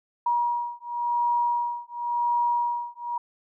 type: beating tone pair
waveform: sine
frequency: 955 / 955.93 Hz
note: A#5 / A#5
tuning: +42 / +43 cents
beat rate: 0.93 Hz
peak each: -26 dBFS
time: 0.26-3.18 s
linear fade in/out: 5 ms
effects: none